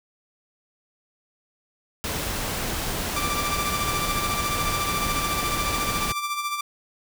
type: noise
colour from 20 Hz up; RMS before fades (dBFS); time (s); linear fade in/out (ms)
pink; -28; 2.04-6.12; 0
type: tone with tremolo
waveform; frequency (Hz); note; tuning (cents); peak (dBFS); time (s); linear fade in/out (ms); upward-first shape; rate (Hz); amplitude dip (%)
sawtooth; 1176; D6; +2; -20; 3.16-6.61; 5; sine; 14; 55
effects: none